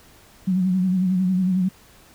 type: tone with vibrato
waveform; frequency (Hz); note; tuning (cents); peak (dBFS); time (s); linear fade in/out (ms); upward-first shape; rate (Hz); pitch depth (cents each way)
sine; 185; F#3; 0; -17; 0.47-1.69; 10; sine; 11; 54
effects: pink hiss -51 dBFS RMS until 2.14 s